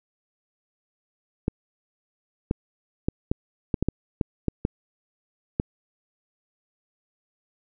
clicks, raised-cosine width 3 ms, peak -9 dBFS, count 11, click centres 1.481 / 2.511 / 3.085 / 3.315 / 3.742 / 3.826 / 3.886 / 4.212 / 4.483 / 4.651 / 5.599 s, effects none

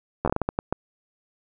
slowing click train, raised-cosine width 1 ms, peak -9 dBFS, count 10, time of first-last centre 0.25-0.726 s, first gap 11 ms, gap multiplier 1.37, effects none

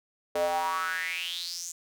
square tone with high-pass filter sweep, 86.6 Hz, F2, 14 cents flat, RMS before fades -31 dBFS, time 0.35-1.72 s, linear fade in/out 5 ms, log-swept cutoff 520 to 7100 Hz, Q 6.9, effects none

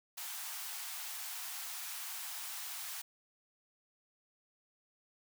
white high-pass noise, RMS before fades -43 dBFS, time 0.17-3.02 s, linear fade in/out 10 ms, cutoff 690 Hz, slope 96 dB/octave, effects none

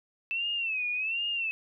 sine tone with vibrato, 2634 Hz, E7, 2 cents flat, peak -28 dBFS, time 0.31-1.51 s, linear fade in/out 0 ms, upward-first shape sine, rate 1.3 Hz, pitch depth 130 cents each way, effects none

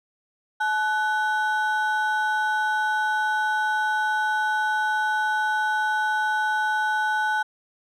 triangle ring-modulated tone, 1174.7 Hz, D6, in tune, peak -16 dBFS, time 0.6-7.43 s, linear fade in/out 10 ms, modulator 317 Hz, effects none

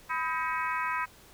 harmonic tone with a mistuned harmonic, 317.6 Hz, D#4, 36 cents sharp, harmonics 3 / 4 / 5 / 6 / 7 / 8, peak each -32 / -34 / -36 / -38 / -39 / -40 dBFS, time 0.09-1.06 s, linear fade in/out 20 ms, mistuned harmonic 3, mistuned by +78 cents, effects pink hiss -55 dBFS RMS until 1.33 s

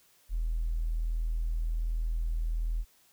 triangle tone with tanh clipping, 40.64 Hz, E1, 24 cents flat, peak -27 dBFS, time 0.29-2.85 s, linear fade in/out 50 ms, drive 2 dB, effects white hiss -64 dBFS RMS until 3.12 s

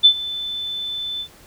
sine tone with ADSR envelope, 3520 Hz, A7, in tune, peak -5 dBFS, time 0.03-1.28 s, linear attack 23 ms, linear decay 78 ms, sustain -19 dB, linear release 74 ms, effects pink hiss -48 dBFS RMS until 1.46 s

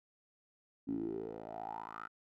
10% pulse tone with band-pass filter sweep, 55 Hz, A1, in tune, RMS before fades -42 dBFS, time 0.87-2.08 s, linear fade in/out 20 ms, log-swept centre 260 to 1400 Hz, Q 7.8, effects none

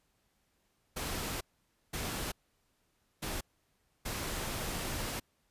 pink noise bursts at uneven times, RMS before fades -37 dBFS, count 4, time 0.96-1.41 / 1.93-2.32 / 3.22-3.41 / 4.05-5.2 s, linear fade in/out 10 ms, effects pink hiss -75 dBFS RMS until 5.5 s + resampled to 32000 Hz

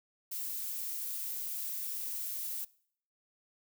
violet noise, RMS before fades -38 dBFS, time 0.31-2.65 s, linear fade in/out 10 ms, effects noise-tail reverb RT60 0.6 s tail -22 dB re dry

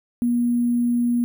sine tone with sample-and-hold, 240.1 Hz, B3, 49 cents flat, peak -17 dBFS, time 0.22-1.24 s, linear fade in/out 0 ms, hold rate 11025 Hz, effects none

